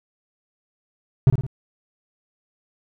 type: tone with echo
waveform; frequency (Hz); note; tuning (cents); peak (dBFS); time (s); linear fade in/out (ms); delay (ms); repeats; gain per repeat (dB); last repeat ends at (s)
triangle; 132.2; C3; +18; -7; 1.27-1.3; 0; 55; 3; -6; 1.465
effects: none